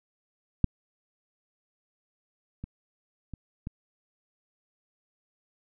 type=clicks; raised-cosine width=5 ms; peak=-8 / -24 / -26 / -22 dBFS; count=4; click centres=0.643 / 2.64 / 3.337 / 3.671 s; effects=none